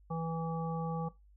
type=harmonic tone; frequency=164.1 Hz; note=E3; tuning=8 cents flat; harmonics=1 / 3 / 5 / 7; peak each=-35 / -41 / -41 / -43 dBFS; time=0.1-1.09 s; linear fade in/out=10 ms; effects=noise-tail reverb RT60 0.2 s tail -18 dB re dry + added 50 Hz sine -58 dBFS peak until 1.36 s